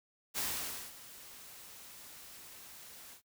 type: noise with ADSR envelope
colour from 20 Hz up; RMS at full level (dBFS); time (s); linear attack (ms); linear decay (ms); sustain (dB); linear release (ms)
white; -35; 0.34-3.22; 40; 540; -17; 96
effects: noise-tail reverb RT60 0.1 s tail -21 dB re dry